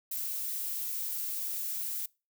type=noise; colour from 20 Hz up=violet; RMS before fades=-35 dBFS; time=0.11-2.06 s; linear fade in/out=5 ms; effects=noise-tail reverb RT60 0.3 s tail -25 dB re dry